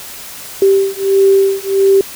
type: beating tone pair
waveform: sine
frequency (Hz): 389.5 / 391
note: G4 / G4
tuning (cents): -11 / -4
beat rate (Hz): 1.5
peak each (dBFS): -11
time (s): 0.62-2.01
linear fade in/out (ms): 2
effects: white hiss -30 dBFS RMS until 2.15 s